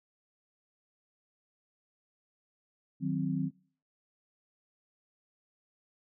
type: chord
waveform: sine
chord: C diminished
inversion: first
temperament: equal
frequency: 155.56 / 185 / 261.6 Hz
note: Eb3 / Gb3 / C4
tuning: 0 / 0 / 0 cents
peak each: -33 dBFS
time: 3-3.51 s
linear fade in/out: 50 ms
effects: noise-tail reverb RT60 0.5 s tail -25 dB re dry